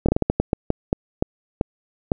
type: slowing click train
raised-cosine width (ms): 2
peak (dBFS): -4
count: 13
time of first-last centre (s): 0.06-2.118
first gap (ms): 26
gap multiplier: 1.31
effects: none